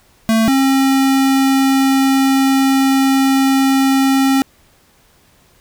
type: tone pair in turn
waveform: square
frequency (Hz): 223.5 / 269.1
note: A3 / C4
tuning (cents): +27 / +49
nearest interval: minor third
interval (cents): 322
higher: second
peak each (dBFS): -11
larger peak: neither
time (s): 0.29-0.48 / 0.48-4.42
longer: second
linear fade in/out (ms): 0
effects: pink hiss -52 dBFS RMS until 5.6 s